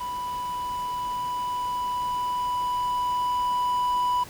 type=tone with level ramp; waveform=triangle; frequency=987.8 Hz; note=B5; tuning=in tune; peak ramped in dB=-27 to -19 dBFS; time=0-4.24 s; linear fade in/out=10 ms; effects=pink hiss -44 dBFS RMS until 4.29 s